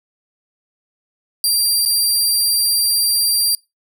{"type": "tone with dropouts", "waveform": "20% pulse", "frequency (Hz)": 4729, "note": "D8", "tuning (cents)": 11, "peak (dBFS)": -8, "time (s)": [1.44, 3.55], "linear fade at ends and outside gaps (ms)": 1, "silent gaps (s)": [1.852, 1.859], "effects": ["noise-tail reverb RT60 0.2 s tail -22 dB re dry"]}